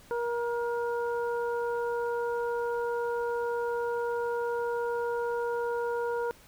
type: harmonic tone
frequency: 473.7 Hz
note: A#4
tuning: 28 cents sharp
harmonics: 1 / 2 / 3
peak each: -29 / -35 / -39 dBFS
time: 0.11-6.31 s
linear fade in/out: 0 ms
effects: pink hiss -56 dBFS RMS until 6.47 s